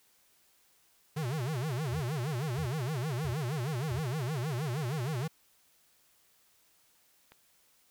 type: tone with vibrato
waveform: square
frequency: 137.7 Hz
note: C#3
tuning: 11 cents flat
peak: -32 dBFS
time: 1.16-5.28 s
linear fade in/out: 10 ms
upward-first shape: sine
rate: 6.4 Hz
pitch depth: 280 cents each way
type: tone bursts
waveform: sine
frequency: 87.31 Hz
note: F2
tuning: in tune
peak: -37 dBFS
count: 4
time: 1.91-4 s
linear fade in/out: 10 ms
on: 95 ms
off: 570 ms
type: click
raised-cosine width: 0.3 ms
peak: -36 dBFS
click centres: 7.32 s
effects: white hiss -67 dBFS RMS until 7.9 s